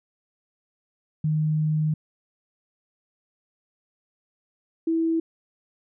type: tone pair in turn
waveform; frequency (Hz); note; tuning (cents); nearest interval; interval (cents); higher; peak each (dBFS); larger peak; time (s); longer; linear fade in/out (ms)
sine; 154.4 / 327.2; D#3 / E4; -13 / -13; octave + minor second; 1300; second; -20; neither; 1.24-1.94 / 4.87-5.2; first; 5
effects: none